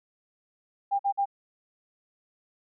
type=tone bursts; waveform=sine; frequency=798 Hz; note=G5; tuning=31 cents sharp; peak=-22 dBFS; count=3; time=0.91-1.257 s; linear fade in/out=20 ms; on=83 ms; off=49 ms; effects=none